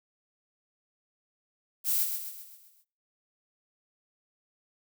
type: noise with echo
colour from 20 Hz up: violet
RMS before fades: -27 dBFS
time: 1.84-2.07 s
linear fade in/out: 50 ms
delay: 130 ms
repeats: 6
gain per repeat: -6 dB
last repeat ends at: 2.85 s
effects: noise-tail reverb RT60 0.5 s tail -25 dB re dry